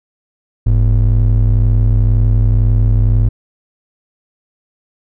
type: ring-modulated tone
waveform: triangle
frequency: 76.7 Hz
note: D#2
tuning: 24 cents flat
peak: -3 dBFS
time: 0.66-3.29 s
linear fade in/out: 10 ms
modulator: 31 Hz
effects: none